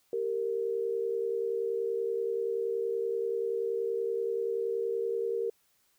sine tone pair together, 392 / 462.5 Hz, G4 / A#4, 0 / -14 cents, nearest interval minor third, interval 286 cents, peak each -33 / -30 dBFS, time 0.13-5.5 s, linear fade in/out 2 ms, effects white hiss -70 dBFS RMS until 5.98 s

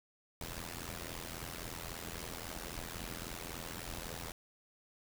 pink noise with amplitude modulation, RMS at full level -40 dBFS, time 0.41-4.32 s, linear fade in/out 2 ms, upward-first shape sine, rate 83.7 Hz, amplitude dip 90%, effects none

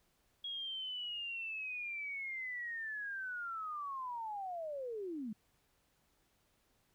sine linear sweep, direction down, 3312 to 200.9 Hz, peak -39 dBFS, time 0.44-5.33 s, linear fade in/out 5 ms, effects pink hiss -75 dBFS RMS until 6.94 s

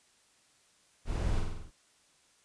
brown noise with echo, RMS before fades -33 dBFS, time 1.05-1.43 s, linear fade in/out 50 ms, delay 48 ms, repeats 6, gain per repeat -3 dB, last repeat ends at 1.718 s, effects white hiss -66 dBFS RMS until 2.44 s + resampled to 22050 Hz

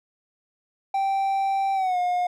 triangle tone with pitch glide, 781 to 716.2 Hz, G5 to F5, -7 to +43 cents, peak -19 dBFS, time 0.94-2.27 s, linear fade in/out 5 ms, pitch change -150 cents, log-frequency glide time 1.74-1.98 s, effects none

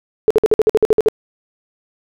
sine tone bursts, 433.6 Hz, A4, 25 cents flat, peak -7 dBFS, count 11, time 0.28-1.085 s, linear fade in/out 0 ms, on 25 ms, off 53 ms, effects none

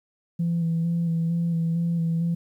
sine tone with vibrato, 167.3 Hz, E3, 26 cents sharp, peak -20 dBFS, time 0.39-2.35 s, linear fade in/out 10 ms, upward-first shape square, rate 2.2 Hz, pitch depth 21 cents each way, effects tanh soft clip ceiling -18 dBFS + 10-bit

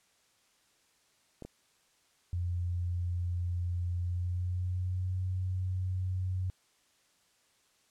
clicks, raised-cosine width 2 ms, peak -30 dBFS, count 2, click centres 1.423 / 1.45 s
sine tone with pitch glide, 88 to 92.48 Hz, F2 to F#2, +14 to 0 cents, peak -30 dBFS, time 2.33-6.5 s, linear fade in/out 0 ms, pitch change +86 cents, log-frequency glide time 3.99-5.17 s
effects white hiss -69 dBFS RMS until 7.9 s + low-pass 9000 Hz 12 dB/octave

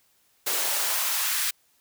white noise with high-pass filter sweep, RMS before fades -26 dBFS, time 0.46-1.51 s, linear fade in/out 10 ms, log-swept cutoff 390 to 1700 Hz, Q 1.2, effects white hiss -65 dBFS RMS until 1.8 s

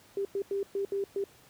sine tone bursts at uneven times, 396.3 Hz, G4, 19 cents sharp, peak -28 dBFS, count 6, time 0.17-0.25 / 0.35-0.42 / 0.51-0.63 / 0.75-0.85 / 0.92-1.04 / 1.16-1.24 s, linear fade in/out 2 ms, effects pink hiss -58 dBFS RMS until 1.49 s + high-pass 80 Hz 12 dB/octave

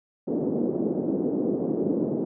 pink band-pass noise, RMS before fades -26 dBFS, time 0.27-2.25 s, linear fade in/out 10 ms, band 210 to 450 Hz, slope 24 dB/octave, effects none

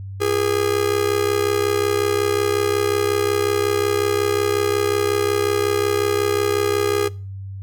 45% pulse tone with amplitude modulation, 410.3 Hz, G#4, 21 cents flat, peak -14 dBFS, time 0.2-7.09 s, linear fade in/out 20 ms, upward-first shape sine, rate 65.5 Hz, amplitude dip 85%, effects noise-tail reverb RT60 0.4 s tail -23 dB re dry + added 97 Hz sine -29 dBFS peak until 7.62 s

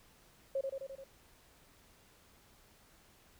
sine tone with echo, 541 Hz, C#5, 42 cents flat, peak -31 dBFS, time 0.55-0.61 s, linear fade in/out 5 ms, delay 86 ms, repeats 5, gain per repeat -3 dB, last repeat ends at 1.04 s, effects pink hiss -64 dBFS RMS until 3.39 s

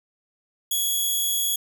5% pulse tone, 3351 Hz, G#7, 15 cents sharp, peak -14 dBFS, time 0.71-1.56 s, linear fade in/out 5 ms, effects none

